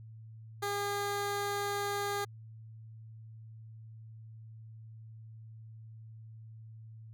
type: tone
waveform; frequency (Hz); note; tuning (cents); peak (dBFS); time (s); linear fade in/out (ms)
15% pulse; 405.3; G#4; -42; -26; 0.62-2.25; 10
effects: added 111 Hz sine -47 dBFS peak until 7.13 s